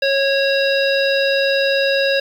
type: harmonic tone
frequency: 549 Hz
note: C#5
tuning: 17 cents flat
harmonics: 1 / 3 / 5 / 7 / 9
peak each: -16 / -21 / -23 / -24 / -26 dBFS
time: 0.02-2.2 s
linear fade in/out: 5 ms
effects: 7-bit